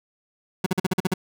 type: tone bursts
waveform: 30% pulse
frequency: 185 Hz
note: F#3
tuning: in tune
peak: -16 dBFS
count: 8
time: 0.64-1.139 s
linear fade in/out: 5 ms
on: 23 ms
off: 45 ms
effects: none